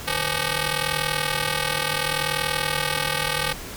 5% pulse ring-modulated tone, 341.3 Hz, F4, 40 cents flat, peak -8 dBFS, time 0.07-3.53 s, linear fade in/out 10 ms, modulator 191 Hz, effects pink hiss -36 dBFS RMS until 3.76 s

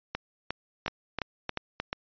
two click trains, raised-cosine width 0.3 ms, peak -14 / -14 dBFS, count 6 / 4, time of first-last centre 0.15-1.929 / 0.88-1.8 s, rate 2.81 / 3.26 Hz, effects resampled to 11025 Hz

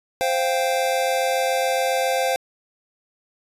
square chord, C suspended fourth, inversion none, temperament just, 523.3 / 697.7 / 784.9 Hz, C5 / F5 / G5, 0 / -2 / +2 cents, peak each -23 / -25 / -26 dBFS, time 0.21-2.36 s, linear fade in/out 0 ms, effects resampled to 32000 Hz

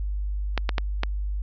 clicks, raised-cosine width 0.3 ms, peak -8 dBFS, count 4, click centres 0.577 / 0.692 / 0.782 / 1.034 s, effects added 50 Hz sine -25 dBFS peak until 1.42 s + resampled to 16000 Hz

